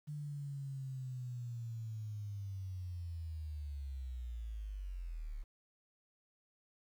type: linear sweep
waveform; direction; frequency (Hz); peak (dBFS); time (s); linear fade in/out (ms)
sine; down; 150 to 34.65; -40; 0.07-5.44; 20
effects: 11-bit